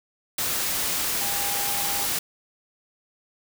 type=tone in noise; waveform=sine; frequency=806 Hz; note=G5; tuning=48 cents sharp; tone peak=-34 dBFS; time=1.21-2.06 s; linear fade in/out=5 ms; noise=white; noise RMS=-26 dBFS; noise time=0.38-2.19 s; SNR=-11 dB; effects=none